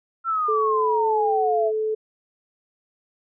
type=exponential sweep; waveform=sine; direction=down; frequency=1364 to 645 Hz; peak=-20 dBFS; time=0.24-1.72 s; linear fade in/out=50 ms
type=tone; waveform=sine; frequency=434.6 Hz; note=A4; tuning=21 cents flat; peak=-21 dBFS; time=0.48-1.95 s; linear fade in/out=10 ms
effects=none